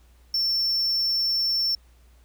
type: tone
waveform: triangle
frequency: 5410 Hz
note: E8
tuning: 44 cents sharp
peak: -20 dBFS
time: 0.34-1.75 s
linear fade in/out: 2 ms
effects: added 60 Hz sine -52 dBFS peak until 2.24 s + pink hiss -63 dBFS RMS until 2.24 s